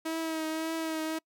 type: tone with vibrato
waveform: sawtooth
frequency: 320.3 Hz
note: E4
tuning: 50 cents flat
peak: -27 dBFS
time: 0.05-1.19 s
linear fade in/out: 10 ms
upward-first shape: triangle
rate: 1.8 Hz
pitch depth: 32 cents each way
effects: noise-tail reverb RT60 0.1 s tail -26 dB re dry